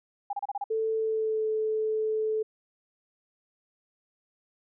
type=tone bursts; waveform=sine; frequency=808 Hz; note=G#5; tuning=48 cents flat; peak=-28 dBFS; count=6; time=0.3-0.641 s; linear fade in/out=5 ms; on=31 ms; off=31 ms
type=tone with pitch glide; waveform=sine; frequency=442.6 to 435.2 Hz; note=A4 to A4; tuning=+10 to -19 cents; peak=-25 dBFS; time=0.7-2.43 s; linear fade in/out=10 ms; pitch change=-29 cents; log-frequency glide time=0.95-1.47 s
effects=none